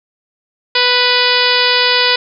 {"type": "harmonic tone", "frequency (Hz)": 493.9, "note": "B4", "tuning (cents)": 0, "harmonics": [1, 2, 3, 4, 5, 6, 7, 8, 9, 10], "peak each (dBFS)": [-19, -19, -19, -19, -19, -19, -19, -19, -19, -19], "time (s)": [0.75, 2.16], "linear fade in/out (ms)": 5, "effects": []}